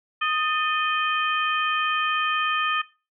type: harmonic tone with a mistuned harmonic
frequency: 622.3 Hz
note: D#5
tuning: in tune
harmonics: 2 / 3 / 4 / 5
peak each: -24 / -28 / -28 / -30 dBFS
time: 0.21-2.82 s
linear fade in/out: 10 ms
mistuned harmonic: 3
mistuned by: -71 cents
effects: noise-tail reverb RT60 0.3 s tail -19 dB re dry